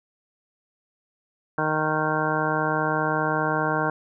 harmonic tone, 155 Hz, D#3, 6 cents flat, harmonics 1 / 2 / 3 / 4 / 5 / 6 / 7 / 9 / 10, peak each -30 / -30 / -30 / -30 / -30 / -30 / -30 / -30 / -30 dBFS, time 1.58-3.9 s, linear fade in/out 2 ms, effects none

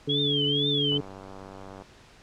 harmonic tone, 143.8 Hz, D3, 36 cents flat, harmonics 1 / 2 / 3, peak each -30 / -30 / -30 dBFS, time 0.07-1.01 s, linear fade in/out 10 ms
sine tone with vibrato, 3280 Hz, G#7, 22 cents flat, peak -24 dBFS, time 0.09-0.98 s, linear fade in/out 10 ms, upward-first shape triangle, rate 2.1 Hz, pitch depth 180 cents each way
click train, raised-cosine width 1 ms, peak -29 dBFS, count 88, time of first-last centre 0.92-1.822 s, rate 96.5 Hz
effects pink hiss -53 dBFS RMS until 2.22 s + low-pass 6000 Hz 12 dB/octave

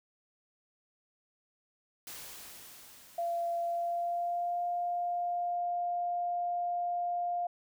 white noise with exponential decay, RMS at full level -44 dBFS, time 2.07-5.57 s, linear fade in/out 2 ms, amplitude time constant 760 ms
sine tone with pitch glide, 685 to 702.6 Hz, F5 to F5, -34 to +10 cents, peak -30 dBFS, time 3.18-7.47 s, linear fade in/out 5 ms, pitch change +44 cents, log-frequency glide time 3.61-4.64 s
effects none

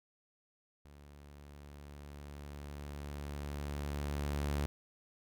sawtooth tone with level ramp, 72.2 Hz, D2, 29 cents flat, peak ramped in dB -51 to -28 dBFS, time 0.85-4.66 s, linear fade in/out 0 ms, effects none

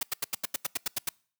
white noise bursts, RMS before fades -29 dBFS, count 11, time 0.01-1.091 s, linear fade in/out 5 ms, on 21 ms, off 85 ms, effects noise-tail reverb RT60 0.5 s tail -26 dB re dry + high-pass 100 Hz 12 dB/octave

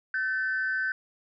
sine tone pair together, 1526.3 / 1760 Hz, G6 / A6, -47 / 0 cents, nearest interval major second, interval 247 cents, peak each -26 / -32 dBFS, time 0.14-0.92 s, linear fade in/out 2 ms, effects tanh soft clip ceiling -19 dBFS

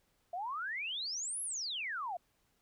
sine exponential two-way sweep, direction up then down, 665 to 11300 to 665 Hz, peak -36 dBFS, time 0.33-2.17 s, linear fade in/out 5 ms, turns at 1.42 s, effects pink hiss -75 dBFS RMS until 2.61 s

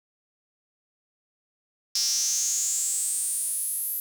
square tone with high-pass filter sweep, 125.2 Hz, B2, 24 cents sharp, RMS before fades -27 dBFS, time 1.95-4 s, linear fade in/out 2 ms, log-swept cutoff 5300 to 12000 Hz, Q 7.8, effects none

